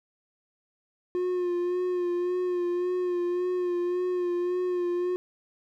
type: tone with vibrato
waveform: triangle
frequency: 357 Hz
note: F4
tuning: 38 cents sharp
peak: -23 dBFS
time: 1.15-5.16 s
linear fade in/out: 0 ms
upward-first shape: sine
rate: 1.8 Hz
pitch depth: 31 cents each way
effects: none